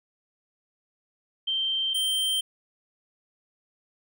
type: tone pair in turn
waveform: sine / square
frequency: 3136 / 3136 Hz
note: G7 / G7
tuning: 0 / 0 cents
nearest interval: unison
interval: 0 cents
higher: neither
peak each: -24 dBFS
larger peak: neither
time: 1.47-1.94 / 1.94-2.41 s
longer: neither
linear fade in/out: 10 ms
effects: none